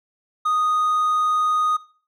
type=tone; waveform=triangle; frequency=1241 Hz; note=D#6; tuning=5 cents flat; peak=-16 dBFS; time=0.45-1.77 s; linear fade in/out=10 ms; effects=noise-tail reverb RT60 0.4 s tail -17 dB re dry